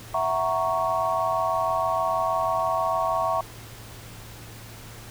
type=chord; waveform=sine; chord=F# dominant seventh; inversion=third; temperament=equal with one note detuned; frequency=659.3 / 745.6 / 932.3 / 1108.7 Hz; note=E5 / F#5 / A#5 / C#6; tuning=0 / +13 / 0 / 0 cents; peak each=-26 / -29 / -29 / -26 dBFS; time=0.14-3.41 s; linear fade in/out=5 ms; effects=added 112 Hz sine -44 dBFS peak until 5.1 s + pink hiss -44 dBFS RMS until 5.1 s